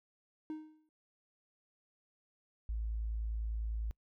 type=tone with exponential decay; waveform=triangle; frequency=310.5 Hz; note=D#4; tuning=3 cents flat; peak=-34 dBFS; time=0.5-0.89 s; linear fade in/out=1 ms; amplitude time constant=84 ms
type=tone; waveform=sine; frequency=55 Hz; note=A1; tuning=in tune; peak=-34 dBFS; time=2.69-3.91 s; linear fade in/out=0 ms
effects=noise-tail reverb RT60 0.1 s tail -26 dB re dry